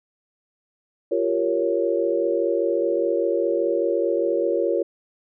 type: chord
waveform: sine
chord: G half-diminished seventh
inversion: third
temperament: equal with one note detuned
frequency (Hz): 347 / 392 / 466.2 / 554.4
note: F4 / G4 / Bb4 / Db5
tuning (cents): -11 / 0 / 0 / 0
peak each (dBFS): -24 / -27 / -24 / -24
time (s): 1.11-4.83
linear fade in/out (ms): 10
effects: none